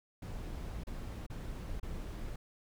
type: noise with dropouts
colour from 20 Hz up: brown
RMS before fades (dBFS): -41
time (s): 0.22-2.36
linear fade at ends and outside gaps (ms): 5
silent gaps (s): 0.837-0.869 / 1.265-1.299 / 1.799-1.829
effects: none